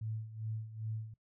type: tone with tremolo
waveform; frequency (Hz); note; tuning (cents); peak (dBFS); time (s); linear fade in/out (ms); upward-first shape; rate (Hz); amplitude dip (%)
sine; 110; A2; 0; -35; 0.01-1.14; 5; sine; 2.5; 75
effects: noise-tail reverb RT60 0.1 s tail -20 dB re dry